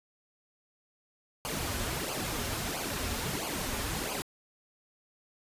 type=noise with flanger; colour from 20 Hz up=pink; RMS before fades=-34 dBFS; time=1.45-4.22 s; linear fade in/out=0 ms; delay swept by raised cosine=0.53 to 6.43 ms; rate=1.5 Hz; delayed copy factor=-0.75; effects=resampled to 32000 Hz